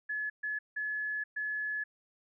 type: tone bursts at uneven times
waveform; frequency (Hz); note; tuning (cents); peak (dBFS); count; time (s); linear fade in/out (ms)
sine; 1708; G#6; +48; -32; 4; 0.09-0.3 / 0.43-0.59 / 0.76-1.24 / 1.36-1.84; 10
effects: none

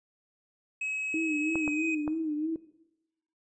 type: tone with pitch glide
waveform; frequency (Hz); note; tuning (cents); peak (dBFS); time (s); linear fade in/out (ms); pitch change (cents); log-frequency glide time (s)
triangle; 2560 to 2513; D#7 to D#7; +49 to +17; -29; 0.81-1.95; 5; -32; 1.58-1.8
type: tone with vibrato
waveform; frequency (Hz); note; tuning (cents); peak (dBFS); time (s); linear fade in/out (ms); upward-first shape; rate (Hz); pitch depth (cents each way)
sine; 311.1; D#4; 0; -28; 1.14-2.56; 2; sine; 3.1; 80
type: clicks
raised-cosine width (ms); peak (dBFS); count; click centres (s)
1; -21; 3; 1.556 / 1.678 / 2.078
effects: noise-tail reverb RT60 0.9 s tail -17 dB re dry + resampled to 22050 Hz

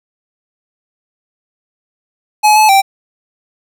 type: tone with pitch steps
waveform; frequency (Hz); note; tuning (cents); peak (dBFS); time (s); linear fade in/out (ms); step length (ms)
square; 848 / 861 / 781; G#5 / A5 / G5; +36 / -38 / -7; -6; 2.43-2.82; 20; 130
effects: none

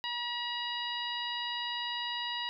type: harmonic tone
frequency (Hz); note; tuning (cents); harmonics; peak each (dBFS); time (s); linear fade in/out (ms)
960; B5; -49; 1 / 2 / 3 / 4 / 5; -39 / -40 / -38 / -39 / -45; 0.04-2.49; 0
effects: none

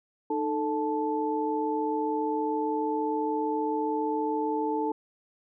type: tone cluster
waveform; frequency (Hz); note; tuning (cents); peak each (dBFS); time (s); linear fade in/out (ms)
sine; 306.1 / 441.1 / 875; D#4 / A4 / A5; -28 / +4 / -10; -30; 0.3-4.92; 5
effects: none

